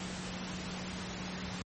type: tone in noise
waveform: sine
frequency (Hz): 183.3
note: F#3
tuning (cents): -16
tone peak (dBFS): -41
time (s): 0-1.62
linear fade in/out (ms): 2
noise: pink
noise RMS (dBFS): -41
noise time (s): 0-1.62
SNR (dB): -3
effects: high-pass 60 Hz 12 dB/octave + MP3 32 kbps